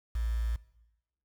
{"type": "tone with quantisation", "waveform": "sine", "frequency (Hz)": 57, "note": "A#1", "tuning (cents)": -38, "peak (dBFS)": -28, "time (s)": [0.15, 0.56], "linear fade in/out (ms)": 5, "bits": 8, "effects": ["noise-tail reverb RT60 1.0 s tail -20 dB re dry"]}